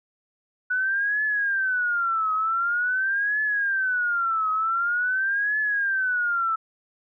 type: tone with vibrato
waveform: sine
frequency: 1480 Hz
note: F#6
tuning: in tune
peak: -21 dBFS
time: 0.7-6.56 s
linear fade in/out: 10 ms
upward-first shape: triangle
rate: 0.46 Hz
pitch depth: 270 cents each way
effects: none